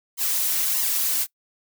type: noise with flanger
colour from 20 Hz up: blue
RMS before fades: -23 dBFS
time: 0.17-1.27 s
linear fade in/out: 50 ms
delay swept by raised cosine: 0.96 to 4.06 ms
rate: 1.6 Hz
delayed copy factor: +0.75
effects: noise-tail reverb RT60 0.1 s tail -22 dB re dry